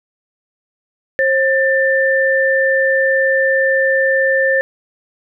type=tone pair together; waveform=sine; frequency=534.3 / 1781 Hz; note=C5 / A6; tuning=+36 / +21 cents; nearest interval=octave + major sixth; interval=2085 cents; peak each=-14 dBFS; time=1.19-4.61 s; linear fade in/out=0 ms; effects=none